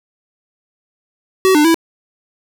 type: tone with pitch steps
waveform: square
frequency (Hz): 378.5 / 299 / 329.7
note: F#4 / D4 / E4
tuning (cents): +39 / +31 / 0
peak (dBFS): -9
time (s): 1.45-1.744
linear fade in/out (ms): 0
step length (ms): 98
effects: none